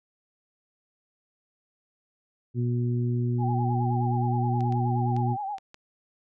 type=harmonic tone; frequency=121.1 Hz; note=B2; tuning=34 cents flat; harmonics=1 / 2 / 3; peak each=-24 / -31 / -35 dBFS; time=2.54-5.37 s; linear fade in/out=50 ms
type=tone with vibrato; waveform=sine; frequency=804 Hz; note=G5; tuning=44 cents sharp; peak=-29 dBFS; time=3.38-5.59 s; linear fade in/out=50 ms; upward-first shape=sine; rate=9.5 Hz; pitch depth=85 cents each way
type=clicks; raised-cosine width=0.2 ms; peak=-28 dBFS; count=5; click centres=4.607 / 4.724 / 5.165 / 5.583 / 5.744 s
effects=none